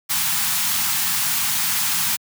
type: band-stop noise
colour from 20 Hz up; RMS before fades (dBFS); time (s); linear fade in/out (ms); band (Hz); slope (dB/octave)
white; -21; 0.09-2.17; 20; 240 to 780; 48
effects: high-pass 100 Hz 12 dB/octave